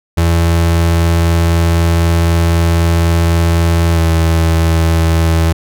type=tone with pitch glide; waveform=35% pulse; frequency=83.9 to 82.13 Hz; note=E2 to E2; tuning=+31 to -6 cents; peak=-7 dBFS; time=0.17-5.53 s; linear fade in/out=10 ms; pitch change=-37 cents; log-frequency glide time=3.94-3.99 s; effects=none